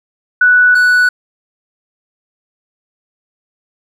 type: tone pair in turn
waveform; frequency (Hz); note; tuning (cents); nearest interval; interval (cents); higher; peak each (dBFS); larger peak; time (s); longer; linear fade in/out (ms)
sine / triangle; 1480 / 1480; F#6 / F#6; 0 / 0; unison; 0; neither; -5; neither; 0.41-0.75 / 0.75-1.09; neither; 5
effects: none